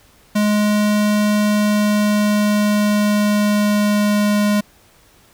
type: tone with pitch glide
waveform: square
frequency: 209.2 to 207.2 Hz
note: G#3 to G#3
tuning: +13 to -4 cents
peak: -14 dBFS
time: 0.35-4.61 s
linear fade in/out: 10 ms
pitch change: -17 cents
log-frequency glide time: 1.43-4.46 s
effects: pink hiss -51 dBFS RMS until 5.33 s